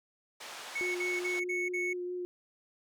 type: band-pass noise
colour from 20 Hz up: pink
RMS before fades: -45 dBFS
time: 0.4-1.4 s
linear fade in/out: 10 ms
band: 700 to 7400 Hz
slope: 12 dB/octave
type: tone bursts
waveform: triangle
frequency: 2210 Hz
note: C#7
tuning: 6 cents flat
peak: -30 dBFS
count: 5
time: 0.75-1.934 s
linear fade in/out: 10 ms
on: 200 ms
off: 46 ms
type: tone with vibrato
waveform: sine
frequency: 358.2 Hz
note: F4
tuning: 44 cents sharp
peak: -34 dBFS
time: 0.81-2.25 s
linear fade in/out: 0 ms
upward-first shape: sine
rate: 4.7 Hz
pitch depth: 12 cents each way
effects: none